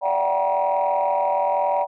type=tone cluster; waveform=sine; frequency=581 / 667 / 737 / 778 / 954 Hz; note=D5 / E5 / F#5 / G5 / A#5; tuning=-19 / +20 / -7 / -13 / +40 cents; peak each=-22 / -29 / -26 / -23 / -22 dBFS; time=0.01-1.87 s; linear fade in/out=50 ms; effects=tanh soft clip ceiling -12 dBFS